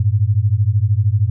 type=beating tone pair; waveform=sine; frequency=97.6 / 110.6 Hz; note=G2 / A2; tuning=-7 / +9 cents; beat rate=13 Hz; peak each=-15 dBFS; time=0-1.3 s; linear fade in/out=5 ms; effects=none